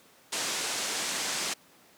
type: low-pass noise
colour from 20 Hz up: white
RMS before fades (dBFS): -32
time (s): 0.32-1.54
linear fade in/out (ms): 10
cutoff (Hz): 8300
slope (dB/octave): 24
effects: pink hiss -58 dBFS RMS until 1.97 s + high-pass 200 Hz 12 dB/octave